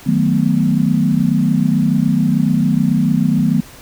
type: chord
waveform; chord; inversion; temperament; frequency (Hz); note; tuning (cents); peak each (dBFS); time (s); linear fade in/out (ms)
sine; B dominant seventh; first; equal; 155.56 / 185 / 220 / 246.9; D#3 / F#3 / A3 / B3; 0 / 0 / 0 / 0; -17; 0.06-3.61; 10
effects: pink hiss -39 dBFS RMS until 3.81 s